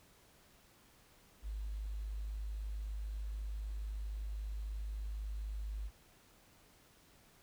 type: tone with quantisation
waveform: sine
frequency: 51.91 Hz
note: G#1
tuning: in tune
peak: -38 dBFS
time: 1.42-5.91 s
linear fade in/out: 50 ms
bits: 11
effects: pink hiss -65 dBFS RMS until 7.42 s